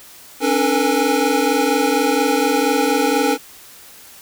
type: tone cluster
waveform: square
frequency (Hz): 270.9 / 295.1 / 443.4 / 485.3 / 821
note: C#4 / D4 / A4 / B4 / G#5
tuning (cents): -40 / +8 / +13 / -30 / -20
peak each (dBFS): -22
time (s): 0.4-3.38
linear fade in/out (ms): 50
effects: white hiss -42 dBFS RMS until 4.21 s